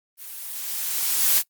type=noise with level ramp; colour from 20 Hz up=blue; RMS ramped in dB=-39 to -17 dBFS; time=0.17-1.43 s; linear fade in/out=50 ms; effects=noise-tail reverb RT60 0.1 s tail -21 dB re dry + Opus 32 kbps